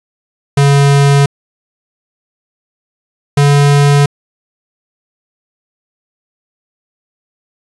square tone pair in turn, 141 / 143.05 Hz, C#3 / D3, +30 / -45 cents, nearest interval unison, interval 25 cents, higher second, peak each -6 dBFS, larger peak neither, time 0.57-1.26 / 3.37-4.06 s, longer neither, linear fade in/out 5 ms, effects resampled to 24000 Hz + 8-bit

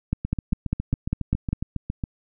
two click trains, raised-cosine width 5 ms, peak -14 / -9 dBFS, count 14 / 8, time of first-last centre 0.25-2.038 / 0.13-1.53 s, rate 7.27 / 5 Hz, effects none

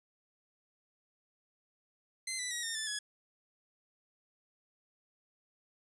10% pulse tone with pitch steps, 2067 / 1983.9 / 1904.2 / 1827.7 / 1754.3 / 1683.8 Hz, C7 / B6 / A#6 / A#6 / A6 / G#6, -22 / +7 / +36 / -35 / -6 / +23 cents, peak -26 dBFS, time 2.27-2.99 s, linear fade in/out 5 ms, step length 120 ms, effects resampled to 24000 Hz

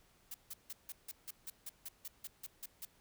blue noise bursts, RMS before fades -45 dBFS, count 14, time 0.31-2.852 s, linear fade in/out 5 ms, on 33 ms, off 160 ms, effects pink hiss -69 dBFS RMS until 3 s

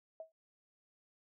sine tone with exponential decay, 643 Hz, E5, 43 cents flat, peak -40 dBFS, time 0.2-0.32 s, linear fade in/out 2 ms, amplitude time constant 25 ms, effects none

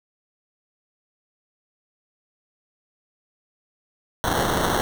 white noise with sample-and-hold, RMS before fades -22 dBFS, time 4.24-4.81 s, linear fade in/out 0 ms, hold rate 2450 Hz, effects none

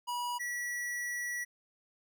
square tone pair in turn, 970 / 1940 Hz, B5 / B6, -31 / -31 cents, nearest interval octave, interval 1200 cents, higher second, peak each -34 / -35 dBFS, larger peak first, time 0.07-0.39 / 0.39-1.45 s, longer second, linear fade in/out 20 ms, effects none

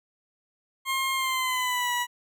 20% pulse tone with pitch glide, 1067 to 972.8 Hz, C6 to B5, +34 to -26 cents, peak -20 dBFS, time 0.85-2.07 s, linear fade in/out 50 ms, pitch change -160 cents, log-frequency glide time 1.14-1.92 s, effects none

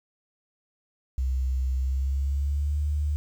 sine tone with pitch glide, 64.8 to 74.01 Hz, C2 to D2, -16 to +14 cents, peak -23 dBFS, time 1.18-3.16 s, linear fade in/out 0 ms, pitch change +230 cents, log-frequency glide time 1.76-2.79 s, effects 9-bit

